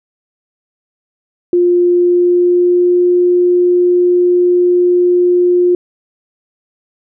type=tone with pitch glide; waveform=sine; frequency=352.5 to 355.6 Hz; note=F4 to F4; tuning=+16 to +31 cents; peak=-7 dBFS; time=1.53-5.75 s; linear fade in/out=2 ms; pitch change=+15 cents; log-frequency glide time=1.92-3.05 s; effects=none